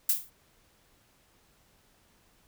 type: noise with exponential decay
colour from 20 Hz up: violet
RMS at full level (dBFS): -20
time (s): 0.09-0.3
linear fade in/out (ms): 5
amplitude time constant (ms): 44
effects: pink hiss -65 dBFS RMS until 2.47 s